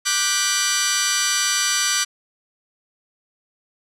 10% pulse chord, G major seventh, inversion second, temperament just, 1176 / 1470 / 1568 / 1960 Hz, D6 / F#6 / G6 / B6, +2 / -12 / 0 / -14 cents, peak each -16 dBFS, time 0.05-2.05 s, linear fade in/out 20 ms, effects low-pass 10000 Hz 12 dB/octave

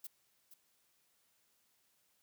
violet noise with echo, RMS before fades -45 dBFS, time 0.04-0.07 s, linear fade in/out 5 ms, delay 470 ms, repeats 1, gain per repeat -11 dB, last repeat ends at 0.54 s, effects white hiss -75 dBFS RMS until 2.22 s + high-pass 60 Hz 12 dB/octave

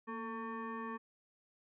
sine tone with frequency modulation, 445.2 Hz, A4, 20 cents sharp, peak -39 dBFS, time 0.07-0.98 s, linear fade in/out 20 ms, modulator 677 Hz, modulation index 1.7, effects none

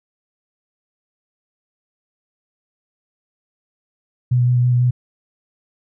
sine tone with vibrato, 123.47 Hz, B2, in tune, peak -12 dBFS, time 4.31-4.91 s, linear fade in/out 10 ms, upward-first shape square, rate 6.1 Hz, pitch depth 12 cents each way, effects none

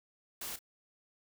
white noise with echo, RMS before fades -41 dBFS, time 0.41-0.56 s, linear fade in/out 5 ms, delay 31 ms, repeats 1, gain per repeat -13 dB, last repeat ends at 0.591 s, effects none

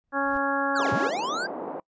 brown noise with exponential growth, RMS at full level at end -43 dBFS, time 0.04-0.37 s, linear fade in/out 0 ms, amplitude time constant 71 ms
harmonic tone, 277.2 Hz, C#4, in tune, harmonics 1 / 2 / 3 / 4 / 5 / 6, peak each -30 / -30 / -30 / -30 / -30 / -30 dBFS, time 0.12-1.11 s, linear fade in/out 50 ms
square linear two-way sweep, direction down then up, 1619 to 92.5 to 1619 Hz, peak -28 dBFS, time 0.75-1.47 s, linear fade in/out 10 ms, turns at 0.93 s
white band-pass noise, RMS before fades -34 dBFS, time 0.79-1.8 s, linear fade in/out 2 ms, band 220 to 820 Hz, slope 24 dB/octave
effects noise-tail reverb RT60 0.1 s tail -26 dB re dry + resampled to 16000 Hz

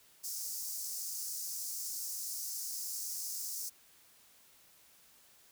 pink high-pass noise, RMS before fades -40 dBFS, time 0.23-3.7 s, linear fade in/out 20 ms, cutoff 5100 Hz, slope 48 dB/octave, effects white hiss -63 dBFS RMS until 5.51 s

